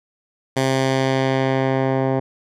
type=tone with low-pass filter sweep; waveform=10% pulse; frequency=132.9 Hz; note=C3; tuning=27 cents sharp; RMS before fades=-19 dBFS; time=0.56-2.2 s; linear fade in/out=10 ms; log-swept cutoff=10000 to 1000 Hz; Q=0.71; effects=none